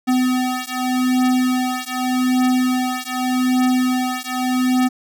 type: beating tone pair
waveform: square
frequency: 253.3 / 254.14 Hz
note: B3 / B3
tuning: +44 / +50 cents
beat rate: 0.84 Hz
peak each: -20 dBFS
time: 0.07-4.89 s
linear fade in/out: 20 ms
effects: none